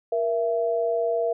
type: tone pair together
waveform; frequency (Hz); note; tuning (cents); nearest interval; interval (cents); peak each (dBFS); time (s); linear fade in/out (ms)
sine; 471.6 / 667; A#4 / E5; +20 / +20; tritone; 600; -24; 0.12-1.33; 5
effects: none